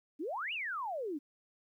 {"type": "exponential two-way sweep", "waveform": "sine", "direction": "up then down", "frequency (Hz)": [270, 2960, 270], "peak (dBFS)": -35, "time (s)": [0.19, 1.19], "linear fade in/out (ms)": 20, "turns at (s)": 0.53, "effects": ["12-bit"]}